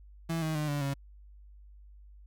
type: tone with pitch steps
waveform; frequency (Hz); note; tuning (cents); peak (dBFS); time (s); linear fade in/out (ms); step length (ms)
35% pulse; 164.81 / 157.91 / 151.31 / 144.97 / 138.91; E3 / D#3 / D#3 / D3 / C#3; 0 / +26 / -48 / -22 / +4; -28; 0.29-0.94; 10; 130
effects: added 50 Hz sine -50 dBFS peak until 2.26 s